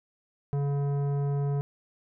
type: tone with tanh clipping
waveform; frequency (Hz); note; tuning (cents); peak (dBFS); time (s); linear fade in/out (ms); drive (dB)
triangle; 141.7; C#3; +38; -27; 0.53-1.61; 0; 17
effects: none